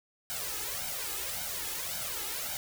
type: noise with flanger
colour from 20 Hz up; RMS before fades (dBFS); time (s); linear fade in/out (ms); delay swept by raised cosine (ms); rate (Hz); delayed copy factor
white; -36; 0.3-2.57; 0; 1.3 to 2.4; 1.8; +0.8
effects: none